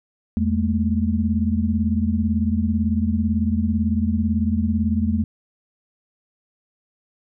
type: tone cluster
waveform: sine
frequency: 83.1 / 208.7 / 226.7 Hz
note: E2 / G#3 / A#3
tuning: +15 / +9 / -48 cents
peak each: -22 dBFS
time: 0.37-5.24 s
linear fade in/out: 0 ms
effects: none